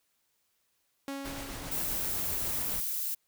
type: tone with exponential decay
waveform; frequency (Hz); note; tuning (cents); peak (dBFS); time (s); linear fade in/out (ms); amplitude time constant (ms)
sawtooth; 276; C#4; -7; -30; 1.08-2.6; 1; 330
type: noise with tremolo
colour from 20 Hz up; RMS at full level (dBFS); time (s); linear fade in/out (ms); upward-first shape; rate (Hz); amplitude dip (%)
pink; -40; 1.24-2.81; 20; sine; 7.6; 25
type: noise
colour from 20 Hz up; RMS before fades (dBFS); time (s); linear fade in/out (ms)
violet; -33; 1.71-3.15; 10
effects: white hiss -75 dBFS RMS until 3.27 s